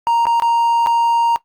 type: tone with dropouts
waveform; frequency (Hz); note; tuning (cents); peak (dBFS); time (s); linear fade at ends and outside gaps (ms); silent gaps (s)
triangle; 932.3; A#5; 0; -10; 0.07-1.36; 0; 0.255-0.268 / 0.399-0.422 / 0.862-0.87
effects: noise-tail reverb RT60 0.1 s tail -17 dB re dry + Opus 48 kbps